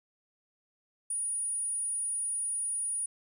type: tone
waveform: sine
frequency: 9610 Hz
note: D9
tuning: 39 cents sharp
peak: -30 dBFS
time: 1.1-3.06 s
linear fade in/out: 5 ms
effects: 12-bit